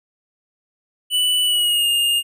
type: tone with pitch glide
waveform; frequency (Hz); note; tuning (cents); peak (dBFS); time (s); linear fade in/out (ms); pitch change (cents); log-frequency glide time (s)
square; 2972 to 2828; F#7 to F7; +7 to +21; -16; 1.1-2.23; 50; -86; 1.44-1.87
effects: none